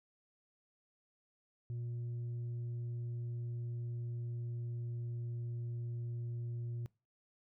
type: tone with pitch glide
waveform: sine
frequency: 119.3 to 118.54 Hz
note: A#2 to A#2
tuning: +41 to +29 cents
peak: -35 dBFS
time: 1.7-6.86 s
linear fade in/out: 0 ms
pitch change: -12 cents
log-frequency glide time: 1.85-5.5 s
effects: noise-tail reverb RT60 0.3 s tail -25 dB re dry + tanh soft clip ceiling -37 dBFS